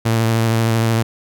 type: tone with vibrato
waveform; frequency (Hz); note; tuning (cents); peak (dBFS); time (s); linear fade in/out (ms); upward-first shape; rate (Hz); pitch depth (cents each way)
sawtooth; 113.6; A#2; -44; -10; 0.05-1.03; 10; sine; 13; 25
effects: none